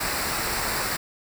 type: noise with comb filter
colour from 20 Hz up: pink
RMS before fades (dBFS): -27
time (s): 0-0.97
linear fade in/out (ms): 10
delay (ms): 0.31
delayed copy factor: -0.6
effects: none